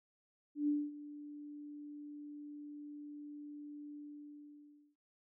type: tone with ADSR envelope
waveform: sine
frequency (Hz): 293.7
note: D4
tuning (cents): 0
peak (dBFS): -29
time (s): 0.55-4.96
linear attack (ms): 130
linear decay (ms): 230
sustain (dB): -17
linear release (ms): 1000
effects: none